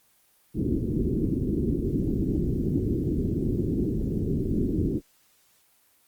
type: low-pass noise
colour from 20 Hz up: white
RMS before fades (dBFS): -26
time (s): 0.54-5.01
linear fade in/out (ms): 50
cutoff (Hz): 370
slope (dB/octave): 48
effects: white hiss -63 dBFS RMS until 6.07 s + Opus 24 kbps

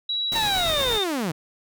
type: tone with pitch glide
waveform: sine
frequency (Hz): 3895 to 3634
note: B7 to A#7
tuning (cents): -25 to -45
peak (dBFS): -23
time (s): 0.09-1.04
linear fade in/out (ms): 5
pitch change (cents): -120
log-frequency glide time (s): 0.55-0.73
type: noise with tremolo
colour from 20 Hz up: pink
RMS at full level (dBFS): -31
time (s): 0.32-0.98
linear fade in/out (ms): 0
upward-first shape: sine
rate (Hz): 8.7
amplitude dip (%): 30
type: linear sweep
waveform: sawtooth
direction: down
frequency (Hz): 922 to 144.4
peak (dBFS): -20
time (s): 0.35-1.32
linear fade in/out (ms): 10
effects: none

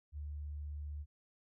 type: tone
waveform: sine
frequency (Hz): 73.7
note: D2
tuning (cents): +7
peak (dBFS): -40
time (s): 0.12-1.06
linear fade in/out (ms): 50
effects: none

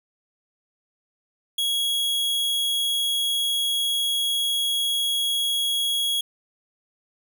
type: tone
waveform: 45% pulse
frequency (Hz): 3322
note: G#7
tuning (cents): 0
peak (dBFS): -21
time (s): 1.58-6.21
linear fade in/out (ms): 5
effects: none

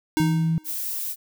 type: tone with exponential decay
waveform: square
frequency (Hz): 310.8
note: D#4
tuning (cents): -2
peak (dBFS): -18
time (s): 0.17-0.73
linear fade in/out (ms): 0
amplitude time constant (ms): 120
type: tone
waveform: sine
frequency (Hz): 163.1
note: E3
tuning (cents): -18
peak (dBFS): -19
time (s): 0.2-0.58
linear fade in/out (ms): 0
type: noise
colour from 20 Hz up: violet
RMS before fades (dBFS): -29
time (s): 0.64-1.16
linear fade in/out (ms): 50
effects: none

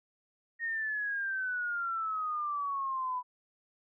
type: exponential sweep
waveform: sine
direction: down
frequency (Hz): 1864.7 to 987.8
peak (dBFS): -31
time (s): 0.59-3.23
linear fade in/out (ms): 50
effects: none

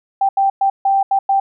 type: tone bursts at uneven times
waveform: sine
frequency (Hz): 784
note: G5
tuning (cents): 0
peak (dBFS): -11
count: 6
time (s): 0.21-0.29 / 0.37-0.5 / 0.61-0.7 / 0.85-1.03 / 1.11-1.19 / 1.29-1.4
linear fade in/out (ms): 5
effects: none

